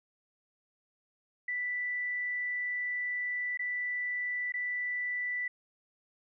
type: tone with dropouts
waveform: sine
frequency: 1975.5 Hz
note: B6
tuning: in tune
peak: -31 dBFS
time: 1.48-5.48 s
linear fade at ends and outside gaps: 5 ms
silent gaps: 3.574-3.592 / 4.522-4.539 s
effects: none